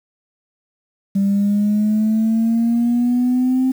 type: exponential sweep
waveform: sine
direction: up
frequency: 196 to 261.6 Hz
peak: -12 dBFS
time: 1.15-3.72 s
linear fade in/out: 10 ms
effects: tanh soft clip ceiling -10 dBFS + 7-bit